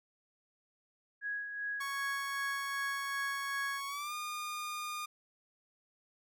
sine tone with tremolo, 1661.2 Hz, G#6, in tune, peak -34 dBFS, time 1.21-3.81 s, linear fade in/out 50 ms, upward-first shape sine, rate 2.6 Hz, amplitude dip 50%
sawtooth tone with pitch glide, 1108.7 to 1216 Hz, C#6 to D#6, 0 to -40 cents, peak -34 dBFS, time 1.8-5.06 s, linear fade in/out 10 ms, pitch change +160 cents, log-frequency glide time 3.87-4.13 s
effects none

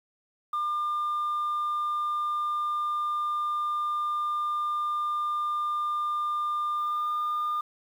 sine tone with pitch glide, 1200 to 1209 Hz, D6 to D6, +37 to +50 cents, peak -24 dBFS, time 0.53-7.61 s, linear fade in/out 5 ms, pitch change +13 cents, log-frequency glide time 6.77-7.11 s, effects tanh soft clip ceiling -24 dBFS + 9-bit

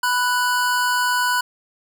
square tone pair together, 990.6 / 1480 Hz, B5 / F#6, +5 / 0 cents, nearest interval perfect fifth, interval 695 cents, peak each -21 dBFS, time 0.03-1.41 s, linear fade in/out 5 ms, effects none

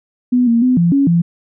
sine tone with pitch steps, 247.9 / 232.4 / 253 / 171.1 / 277.8 / 170 Hz, B3 / A#3 / B3 / F3 / C#4 / F3, +7 / -5 / +42 / -35 / +4 / -46 cents, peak -9 dBFS, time 0.32-1.22 s, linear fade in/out 10 ms, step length 150 ms, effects none

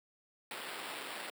white noise with sample-and-hold, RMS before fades -43 dBFS, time 0.51-1.3 s, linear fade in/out 2 ms, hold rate 6300 Hz, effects high-pass 300 Hz 12 dB/octave

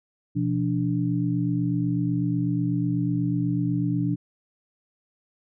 sine tone cluster, 124.4 / 172.5 / 292.2 Hz, B2 / F3 / D4, +13 / -21 / -9 cents, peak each -26 dBFS, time 0.35-4.16 s, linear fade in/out 20 ms, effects none

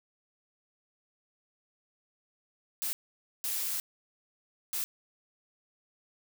blue noise bursts at uneven times, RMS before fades -33 dBFS, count 3, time 2.82-2.93 / 3.44-3.8 / 4.73-4.84 s, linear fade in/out 0 ms, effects none

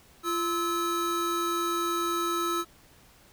square tone pair together, 343.7 / 1300 Hz, F4 / E6, -28 / -24 cents, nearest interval octave + major seventh, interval 2304 cents, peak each -31 / -29 dBFS, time 0.23-2.65 s, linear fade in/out 50 ms, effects pink hiss -57 dBFS RMS until 3.32 s

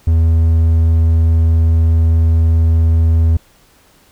triangle tone, 81.6 Hz, E2, 17 cents flat, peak -6 dBFS, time 0.07-3.37 s, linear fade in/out 5 ms, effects pink hiss -50 dBFS RMS until 4.11 s

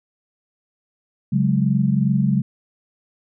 sine chord, C# suspended fourth, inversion none, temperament equal, 138.59 / 185 / 207.7 Hz, C#3 / F#3 / G#3, 0 / 0 / 0 cents, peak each -19 / -20 / -20 dBFS, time 1.32-2.42 s, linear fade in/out 10 ms, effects none

